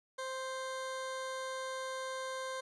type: tone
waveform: 20% pulse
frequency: 523.3 Hz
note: C5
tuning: in tune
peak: -33 dBFS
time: 0.18-2.61 s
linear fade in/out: 10 ms
effects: resampled to 24000 Hz + 12-bit